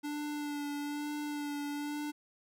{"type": "tone with vibrato", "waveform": "square", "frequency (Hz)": 292.6, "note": "D4", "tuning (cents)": -6, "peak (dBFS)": -36, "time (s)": [0.03, 2.12], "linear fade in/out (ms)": 20, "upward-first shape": "sine", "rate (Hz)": 1.1, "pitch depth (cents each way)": 21, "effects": []}